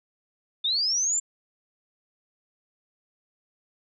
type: linear sweep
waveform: sine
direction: up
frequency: 3522 to 7400 Hz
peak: -22 dBFS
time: 0.64-1.2 s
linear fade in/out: 10 ms
effects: none